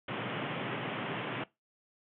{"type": "band-pass noise", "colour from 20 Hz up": "pink", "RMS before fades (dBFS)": -37, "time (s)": [0.08, 1.44], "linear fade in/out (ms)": 5, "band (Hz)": [110, 3300], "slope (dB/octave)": 96, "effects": ["noise-tail reverb RT60 0.2 s tail -20 dB re dry"]}